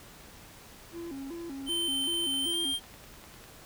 triangle tone with vibrato, 304 Hz, D#4, 40 cents flat, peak -35 dBFS, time 0.92-2.75 s, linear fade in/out 50 ms, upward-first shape square, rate 2.6 Hz, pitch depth 190 cents each way
square tone with pitch glide, 3092 to 3190 Hz, G7 to G7, -24 to +30 cents, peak -29 dBFS, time 1.66-2.8 s, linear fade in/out 50 ms, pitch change +54 cents, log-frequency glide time 2.4-2.6 s
click train, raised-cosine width 0.3 ms, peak -34 dBFS, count 15, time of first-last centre 2.04-3.44 s, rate 10 Hz
effects pink hiss -51 dBFS RMS until 3.65 s

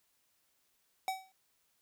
square tone with exponential decay, 760 Hz, F#5, 46 cents sharp, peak -30 dBFS, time 1.08-1.32 s, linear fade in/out 1 ms, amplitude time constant 51 ms, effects white hiss -75 dBFS RMS until 1.81 s

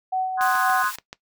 sine tone with tremolo, 750 Hz, F#5, 23 cents sharp, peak -20 dBFS, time 0.12-0.83 s, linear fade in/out 10 ms, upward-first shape sine, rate 3.8 Hz, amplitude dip 45%
sine chord, Ab dominant seventh, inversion first, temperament equal, 1046.5 / 1244.5 / 1480 / 1661.2 Hz, C6 / Eb6 / Gb6 / Ab6, 0 / 0 / 0 / 0 cents, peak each -24 / -27 / -24 / -29 dBFS, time 0.37-0.92 s, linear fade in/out 50 ms
click train, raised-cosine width 0.2 ms, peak -18 dBFS, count 6, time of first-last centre 0.41-1.129 s, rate 6.95 Hz
white high-pass noise, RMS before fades -35 dBFS, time 0.41-0.96 s, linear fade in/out 5 ms, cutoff 790 Hz, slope 96 dB/octave
effects noise-tail reverb RT60 0.1 s tail -18 dB re dry

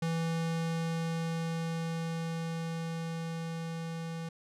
square tone with level ramp, 164.81 Hz, E3, in tune, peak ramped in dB -30 to -37 dBFS, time 0.02-4.29 s, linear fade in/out 5 ms, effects low-pass 9000 Hz 12 dB/octave

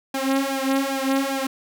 sawtooth tone with flanger, 270.3 Hz, C#4, 44 cents flat, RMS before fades -23 dBFS, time 0.14-1.47 s, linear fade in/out 5 ms, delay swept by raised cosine 1.2 to 3.8 ms, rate 2.5 Hz, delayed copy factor +1, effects none

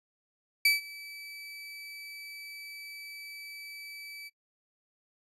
30% pulse tone with ADSR envelope, 2305 Hz, D7, 33 cents flat, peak -17 dBFS, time 0.65-4.3 s, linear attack 4 ms, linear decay 150 ms, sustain -23 dB, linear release 30 ms, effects noise-tail reverb RT60 0.1 s tail -22 dB re dry + resampled to 32000 Hz

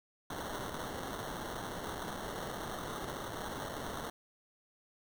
white noise with sample-and-hold, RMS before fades -41 dBFS, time 0.3-4.1 s, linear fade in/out 5 ms, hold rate 2450 Hz, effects none

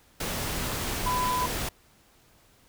sine tone in noise, 1000 Hz, B5, 21 cents sharp, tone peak -25 dBFS, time 1.06-1.46 s, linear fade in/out 5 ms, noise pink, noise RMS -31 dBFS, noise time 0.2-1.69 s, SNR +3 dB, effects pink hiss -60 dBFS RMS until 2.68 s

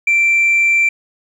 sine tone, 2349 Hz, D7, in tune, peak -8 dBFS, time 0.07-0.89 s, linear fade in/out 5 ms, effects tanh soft clip ceiling -8 dBFS + 8-bit

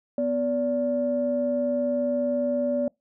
sine tone pair together, 248 / 577.4 Hz, B3 / D5, +7 / -30 cents, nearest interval octave + minor third, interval 1463 cents, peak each -26 / -23 dBFS, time 0.18-2.88 s, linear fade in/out 2 ms, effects noise-tail reverb RT60 0.2 s tail -26 dB re dry + tanh soft clip ceiling -14 dBFS

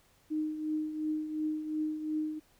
sine tone with tremolo, 308.6 Hz, D#4, 14 cents flat, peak -28 dBFS, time 0.3-2.4 s, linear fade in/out 20 ms, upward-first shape triangle, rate 2.8 Hz, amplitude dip 65%, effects pink hiss -66 dBFS RMS until 2.59 s

